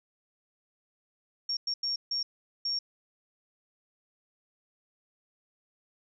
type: tone bursts at uneven times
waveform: sine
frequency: 5530 Hz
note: F8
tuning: 18 cents flat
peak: -28 dBFS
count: 5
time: 1.49-1.57 / 1.67-1.74 / 1.83-1.96 / 2.11-2.23 / 2.65-2.79 s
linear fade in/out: 5 ms
effects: none